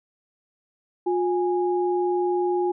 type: tone pair together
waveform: sine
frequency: 357.4 / 826.8 Hz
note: F4 / G#5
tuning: +40 / -8 cents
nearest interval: octave + minor third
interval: 1452 cents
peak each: -21 / -27 dBFS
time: 1.06-2.72 s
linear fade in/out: 10 ms
effects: none